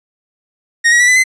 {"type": "tone with pitch steps", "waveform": "45% pulse", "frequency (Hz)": [1864.7, 1909.4, 1955.1, 2002, 2050], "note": ["A#6", "A#6", "B6", "B6", "C7"], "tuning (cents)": [0, 41, -18, 23, -36], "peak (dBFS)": -7, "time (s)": [0.84, 1.24], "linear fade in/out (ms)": 20, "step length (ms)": 80, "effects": ["resampled to 22050 Hz"]}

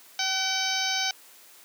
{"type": "harmonic tone with a mistuned harmonic", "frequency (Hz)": 766, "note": "G5", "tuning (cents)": -40, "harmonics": [1, 2, 3, 4, 5, 6, 7, 8], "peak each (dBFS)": [-33, -33, -33, -33, -33, -33, -33, -33], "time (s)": [0.19, 1.11], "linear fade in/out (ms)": 2, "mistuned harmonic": 2, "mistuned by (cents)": -24, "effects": ["white hiss -52 dBFS RMS until 1.64 s", "high-pass 300 Hz 12 dB/octave"]}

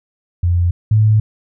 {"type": "tone pair in turn", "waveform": "sine", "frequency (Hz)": [87.31, 107.95], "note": ["F2", "A2"], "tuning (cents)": [0, -33], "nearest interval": "major third", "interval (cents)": 367, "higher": "second", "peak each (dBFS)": [-11, -8], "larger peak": "second", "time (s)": [[0.43, 0.71], [0.91, 1.2]], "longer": "second", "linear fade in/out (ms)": 5, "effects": []}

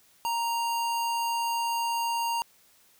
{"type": "tone", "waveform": "square", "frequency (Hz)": 932, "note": "A#5", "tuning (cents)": -1, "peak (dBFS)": -27, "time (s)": [0.25, 2.42], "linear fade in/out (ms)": 0, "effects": ["white hiss -61 dBFS RMS until 2.99 s"]}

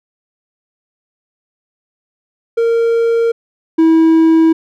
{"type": "tone pair in turn", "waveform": "triangle", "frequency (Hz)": [462, 324], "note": ["A#4", "E4"], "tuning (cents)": [-16, -30], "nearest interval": "tritone", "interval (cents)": 614, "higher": "first", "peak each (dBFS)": [-8, -4], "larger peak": "second", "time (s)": [[2.57, 3.32], [3.78, 4.53]], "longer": "neither", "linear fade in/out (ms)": 10, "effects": []}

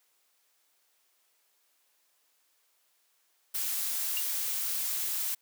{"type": "noise", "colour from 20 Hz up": "blue", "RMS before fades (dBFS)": -32, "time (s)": [3.54, 5.35], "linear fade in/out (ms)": 10}
{"type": "tone with exponential decay", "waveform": "triangle", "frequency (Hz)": 2806, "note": "F7", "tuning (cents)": 8, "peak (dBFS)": -26, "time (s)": [4.17, 4.24], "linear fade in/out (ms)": 0, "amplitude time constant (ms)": 15}
{"effects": ["white hiss -71 dBFS RMS until 5.41 s", "high-pass 400 Hz 12 dB/octave"]}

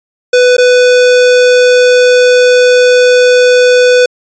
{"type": "tone with dropouts", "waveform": "square", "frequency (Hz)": 497, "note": "B4", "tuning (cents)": 11, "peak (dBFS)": -4, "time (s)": [0.33, 4.06], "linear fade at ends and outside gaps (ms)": 5, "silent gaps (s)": [0.568, 0.581], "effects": ["resampled to 16000 Hz"]}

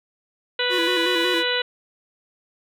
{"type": "harmonic tone", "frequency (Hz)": 493, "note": "B4", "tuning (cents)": -3, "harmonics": [1, 2, 3, 4, 5, 6, 7, 8], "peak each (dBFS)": [-26, -33, -27, -29, -32, -26, -32, -28], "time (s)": [0.59, 1.62], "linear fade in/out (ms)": 5}
{"type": "tone with vibrato", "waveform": "square", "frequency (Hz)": 349.2, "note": "F4", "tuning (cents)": 0, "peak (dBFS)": -24, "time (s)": [0.69, 1.44], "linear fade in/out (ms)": 50, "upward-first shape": "square", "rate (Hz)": 5.4, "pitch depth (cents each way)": 60}
{"effects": []}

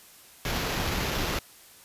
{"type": "noise with sample-and-hold", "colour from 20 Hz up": "pink", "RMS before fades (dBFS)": -29, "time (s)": [0.45, 1.39], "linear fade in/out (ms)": 2, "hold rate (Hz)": 8820, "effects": ["white hiss -52 dBFS RMS until 1.84 s", "resampled to 32000 Hz"]}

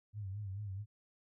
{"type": "tone with vibrato", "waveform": "sine", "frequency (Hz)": 100.1, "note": "G2", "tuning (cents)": 37, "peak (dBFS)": -39, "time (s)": [0.13, 0.86], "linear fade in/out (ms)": 50, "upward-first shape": "sine", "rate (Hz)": 4.6, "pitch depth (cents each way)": 100, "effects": []}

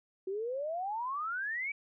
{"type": "exponential sweep", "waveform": "sine", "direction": "up", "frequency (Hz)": [370, 2328], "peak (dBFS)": -33, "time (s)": [0.27, 1.72], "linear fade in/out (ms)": 5, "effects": []}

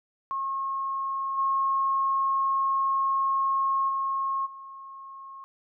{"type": "tone with level steps", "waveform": "sine", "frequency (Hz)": 1083, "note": "C#6", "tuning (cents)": -41, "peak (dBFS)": [-27, -22, -25, -40], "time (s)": [0.31, 5.44], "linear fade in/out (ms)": 0, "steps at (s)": [1.37, 3.88, 4.45], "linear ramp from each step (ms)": 20, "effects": []}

